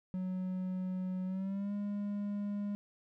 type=tone with pitch glide; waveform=triangle; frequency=185 to 204.1 Hz; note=F#3 to G#3; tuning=0 to -30 cents; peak=-32 dBFS; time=0.14-2.75 s; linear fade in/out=0 ms; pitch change=+170 cents; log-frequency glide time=1.25-1.73 s; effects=none